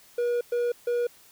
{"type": "tone bursts at uneven times", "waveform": "triangle", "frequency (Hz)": 480.6, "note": "B4", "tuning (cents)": -47, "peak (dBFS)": -21, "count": 3, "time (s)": [[0.18, 0.41], [0.52, 0.72], [0.87, 1.07]], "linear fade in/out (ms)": 5, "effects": ["white hiss -55 dBFS RMS until 1.31 s"]}